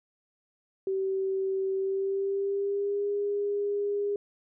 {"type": "tone with pitch glide", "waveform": "sine", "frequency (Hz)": [384.5, 407.1], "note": ["G4", "G#4"], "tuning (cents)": [-33, -35], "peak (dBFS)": -26, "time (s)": [0.87, 4.16], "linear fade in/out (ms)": 2, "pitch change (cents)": 98, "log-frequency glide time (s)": [1.74, 3.09], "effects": []}